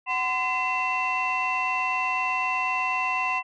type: tone cluster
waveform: sine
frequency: 749 / 1027 / 2032 / 2696 Hz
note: F#5 / C6 / B6 / E7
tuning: +21 / -33 / +49 / +38 cents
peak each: -30 / -26 / -32 / -26 dBFS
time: 0.06-3.43 s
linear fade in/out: 50 ms
effects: tanh soft clip ceiling -17 dBFS